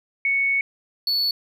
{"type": "tone pair in turn", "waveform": ["sine", "triangle"], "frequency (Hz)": [2217, 4434], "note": ["C#7", "C#8"], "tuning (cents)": [0, 0], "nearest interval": "octave", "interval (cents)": 1200, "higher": "second", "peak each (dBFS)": -18, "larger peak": "neither", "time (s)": [[0.25, 0.61], [1.07, 1.31]], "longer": "first", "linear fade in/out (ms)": 2, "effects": []}